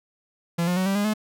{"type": "tone with pitch steps", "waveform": "45% pulse", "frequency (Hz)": [170, 178.04, 186.46, 195.28, 204.5, 214.2], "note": ["F3", "F3", "F#3", "G3", "G#3", "A3"], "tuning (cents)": [-46, 34, 14, -6, -26, -46], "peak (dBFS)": -21, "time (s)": [0.58, 1.138], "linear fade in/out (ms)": 10, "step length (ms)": 93, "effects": []}